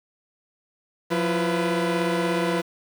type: tone cluster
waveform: sawtooth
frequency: 177.2 / 337.5 / 495.6 Hz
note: F3 / E4 / B4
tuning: +25 / +41 / +6 cents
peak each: -22 dBFS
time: 1.1-2.62 s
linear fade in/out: 20 ms
effects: low-pass 4000 Hz 12 dB/octave + 7-bit